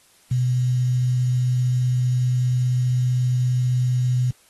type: tone with quantisation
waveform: sine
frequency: 125.4 Hz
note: B2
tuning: 27 cents sharp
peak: -17 dBFS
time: 0.31-4.31 s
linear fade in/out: 5 ms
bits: 7
effects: white hiss -56 dBFS RMS until 4.49 s + AAC 32 kbps